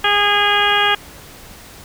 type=harmonic tone; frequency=410.1 Hz; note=G#4; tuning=22 cents flat; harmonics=1 / 2 / 3 / 4 / 5 / 6 / 7 / 8; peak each=-24 / -19 / -20 / -18 / -24 / -23 / -21 / -20 dBFS; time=0.04-0.95 s; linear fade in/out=5 ms; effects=pink hiss -39 dBFS RMS until 1.84 s